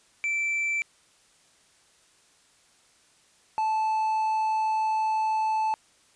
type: tone pair in turn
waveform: triangle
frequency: 2333 / 873.9 Hz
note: D7 / A5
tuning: -12 / -12 cents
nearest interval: octave + perfect fourth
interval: 1700 cents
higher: first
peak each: -23 / -21 dBFS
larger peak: second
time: 0.24-0.82 / 3.58-5.74 s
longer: second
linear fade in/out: 0 ms
effects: white hiss -61 dBFS RMS until 6.15 s + resampled to 22050 Hz